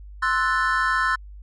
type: chord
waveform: triangle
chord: F# half-diminished seventh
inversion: second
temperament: equal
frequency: 1046.5 / 1318.5 / 1480 / 1760 Hz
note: C6 / E6 / F#6 / A6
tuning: 0 / 0 / 0 / 0 cents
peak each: -23 dBFS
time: 0.22-1.16 s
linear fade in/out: 10 ms
effects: added 50 Hz sine -38 dBFS peak until 1.42 s + resampled to 24000 Hz